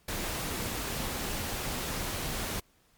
pink noise, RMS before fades -34 dBFS, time 0.08-2.6 s, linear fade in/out 5 ms, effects pink hiss -66 dBFS RMS until 2.97 s + MP3 96 kbps

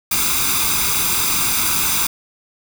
white noise with comb filter, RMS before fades -18 dBFS, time 0.11-2.07 s, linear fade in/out 5 ms, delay 0.82 ms, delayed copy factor +0.75, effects none

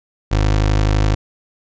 25% pulse tone, 51.91 Hz, G#1, in tune, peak -9 dBFS, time 0.31-1.15 s, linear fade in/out 10 ms, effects resampled to 16000 Hz

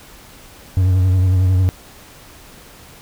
triangle tone with vibrato, 92.7 Hz, F#2, 4 cents sharp, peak -9 dBFS, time 0.77-1.69 s, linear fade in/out 0 ms, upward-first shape sine, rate 11 Hz, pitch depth 41 cents each way, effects pink hiss -42 dBFS RMS until 3.01 s

